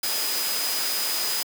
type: tone in noise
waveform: sine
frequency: 4978 Hz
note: D#8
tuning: in tune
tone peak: -29 dBFS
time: 0.03-1.43 s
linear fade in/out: 5 ms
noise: white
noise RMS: -27 dBFS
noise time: 0.03-1.43 s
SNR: -5 dB
effects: high-pass 300 Hz 12 dB/octave